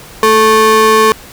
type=ring-modulated tone; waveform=square; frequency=329.6 Hz; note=E4; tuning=in tune; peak=-3 dBFS; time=0.23-1.12 s; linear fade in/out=0 ms; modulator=767 Hz; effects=pink hiss -34 dBFS RMS until 1.32 s